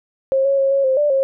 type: tone with pitch steps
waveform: sine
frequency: 536 / 551 / 543 / 550 / 525 / 589 / 539 Hz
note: C5 / C#5 / C#5 / C#5 / C5 / D5 / C#5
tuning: +42 / -11 / -36 / -14 / +6 / +5 / -49 cents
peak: -13 dBFS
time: 0.32-1.23 s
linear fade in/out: 0 ms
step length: 130 ms
effects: none